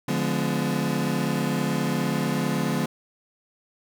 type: chord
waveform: 35% pulse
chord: D diminished seventh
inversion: none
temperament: just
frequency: 146.83 / 176.2 / 211.4 / 253.7 Hz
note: D3 / F3 / Ab3 / Cb4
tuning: 0 / +16 / +31 / +47 cents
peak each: -27 dBFS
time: 0.08-2.86 s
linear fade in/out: 5 ms
effects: none